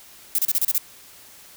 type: noise bursts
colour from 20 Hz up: violet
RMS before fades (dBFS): -20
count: 7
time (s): 0.35-0.781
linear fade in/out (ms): 2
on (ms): 35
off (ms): 31
effects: white hiss -47 dBFS RMS until 1.56 s